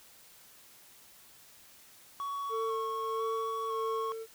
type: tone with vibrato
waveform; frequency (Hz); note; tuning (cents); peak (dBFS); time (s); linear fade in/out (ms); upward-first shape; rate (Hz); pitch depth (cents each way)
triangle; 1108.7; C#6; 0; -32; 2.2-4.12; 0; square; 1; 20
type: tone with tremolo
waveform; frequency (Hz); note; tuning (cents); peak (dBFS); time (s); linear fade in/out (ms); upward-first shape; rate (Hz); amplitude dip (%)
triangle; 448.6; A4; +34; -30; 2.49-4.27; 50; sine; 1.6; 50
effects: white hiss -57 dBFS RMS until 4.34 s